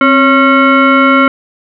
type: tone with frequency modulation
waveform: sine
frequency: 554.4 Hz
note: C#5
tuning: in tune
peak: -4 dBFS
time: 0.01-1.28 s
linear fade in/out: 2 ms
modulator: 820 Hz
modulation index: 1.8
effects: none